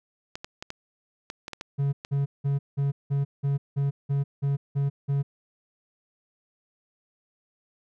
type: clicks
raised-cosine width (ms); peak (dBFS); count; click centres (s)
0.2; -18; 9; 0.355 / 0.445 / 0.625 / 0.704 / 1.301 / 1.481 / 1.533 / 1.611 / 2.049
type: tone bursts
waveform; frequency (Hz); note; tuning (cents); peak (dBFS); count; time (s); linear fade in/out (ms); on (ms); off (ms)
triangle; 140; C#3; +18; -20; 11; 1.78-5.23; 20; 150; 180
effects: none